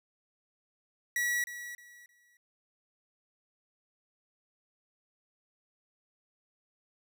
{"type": "tone with echo", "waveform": "45% pulse", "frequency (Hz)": 1932, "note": "B6", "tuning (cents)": -39, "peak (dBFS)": -28, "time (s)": [1.16, 1.44], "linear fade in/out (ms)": 2, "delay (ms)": 310, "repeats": 3, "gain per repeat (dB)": -12, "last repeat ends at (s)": 2.37, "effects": []}